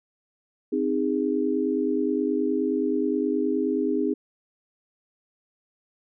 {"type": "chord", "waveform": "sine", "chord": "Ab major", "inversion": "first", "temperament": "equal with one note detuned", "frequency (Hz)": [261.6, 311.1, 409.1], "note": ["C4", "Eb4", "Ab4"], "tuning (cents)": [0, 0, -26], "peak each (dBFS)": -26, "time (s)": [0.72, 4.14], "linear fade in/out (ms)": 10, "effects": []}